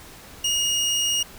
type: tone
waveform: 25% pulse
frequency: 2863 Hz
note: F7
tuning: 42 cents sharp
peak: -17 dBFS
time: 0.44-1.23 s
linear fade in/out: 5 ms
effects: pink hiss -44 dBFS RMS until 1.38 s